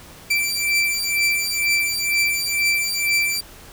sawtooth beating tone pair, 2338 / 2340.1 Hz, D7 / D7, -8 / -7 cents, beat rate 2.1 Hz, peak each -18 dBFS, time 0.3-3.41 s, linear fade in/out 10 ms, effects pink hiss -43 dBFS RMS until 3.72 s

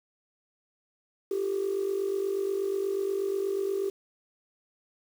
sine tone with amplitude modulation, 391.8 Hz, G4, 1 cent flat, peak -22 dBFS, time 1.31-3.9 s, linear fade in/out 5 ms, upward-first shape sine, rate 48.3 Hz, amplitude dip 75%, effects tanh soft clip ceiling -21 dBFS + 8-bit

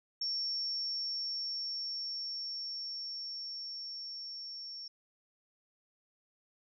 sine tone with level ramp, 5470 Hz, F8, 37 cents flat, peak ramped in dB -32 to -42 dBFS, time 0.21-4.88 s, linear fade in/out 5 ms, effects none

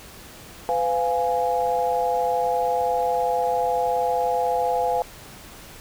sine chord, F diminished, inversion second, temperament equal with one note detuned, 503.7 / 698.5 / 830.6 Hz, Cb5 / F5 / Ab5, +34 / 0 / 0 cents, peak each -24 dBFS, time 0.69-5.02 s, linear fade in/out 0 ms, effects pink hiss -43 dBFS RMS until 5.8 s

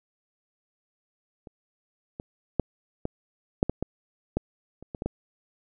clicks, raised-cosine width 2 ms, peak -29 / -22 / -8 / -15 / -6 / -12 / -14 / -11 / -29 / -21 / -18 / -14 dBFS, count 12, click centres 1.472 / 2.199 / 2.597 / 3.054 / 3.629 / 3.696 / 3.826 / 4.37 / 4.826 / 4.948 / 5.021 / 5.06 s, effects none

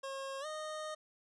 25% pulse tone with pitch glide, 541 to 617.9 Hz, C#5 to D#5, -42 to -12 cents, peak -36 dBFS, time 0.03-0.95 s, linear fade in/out 10 ms, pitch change +230 cents, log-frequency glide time 0.4-0.46 s, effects resampled to 22050 Hz

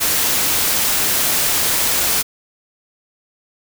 white noise, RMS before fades -17 dBFS, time 0-2.23 s, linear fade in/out 20 ms, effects none

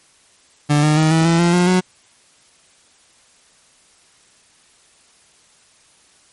30% pulse tone with pitch steps, 147.3 / 151.97 / 156.78 / 161.75 / 166.87 / 172.16 / 177.62 / 183.24 Hz, D3 / D#3 / D#3 / E3 / E3 / F3 / F3 / F#3, +6 / -40 / +13 / -32 / +21 / -25 / +30 / -17 cents, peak -9 dBFS, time 0.69-1.81 s, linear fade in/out 20 ms, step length 140 ms, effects white hiss -53 dBFS RMS until 6.32 s + MP3 48 kbps

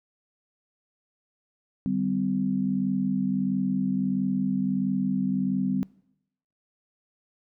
sine tone cluster, 149.9 / 194.4 / 255.9 Hz, D3 / G3 / C4, +36 / -14 / -38 cents, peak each -35 / -26 / -27 dBFS, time 1.86-5.83 s, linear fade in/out 0 ms, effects noise-tail reverb RT60 0.8 s tail -22 dB re dry

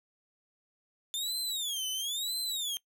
sawtooth tone with vibrato, 3520 Hz, A7, in tune, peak -29 dBFS, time 1.14-2.77 s, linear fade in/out 0 ms, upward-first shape sine, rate 1 Hz, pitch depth 260 cents each way, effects noise-tail reverb RT60 0.1 s tail -21 dB re dry

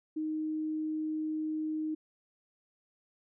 sine tone, 311.1 Hz, D#4, in tune, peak -31 dBFS, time 0.16-1.95 s, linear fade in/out 10 ms, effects none

